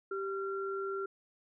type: tone pair together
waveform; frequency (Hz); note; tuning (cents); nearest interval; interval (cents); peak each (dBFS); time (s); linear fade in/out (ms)
sine; 390.6 / 1372; G4 / F6; -6 / -31; octave + minor seventh; 2175; -35 / -39; 0.11-1.06; 5
effects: none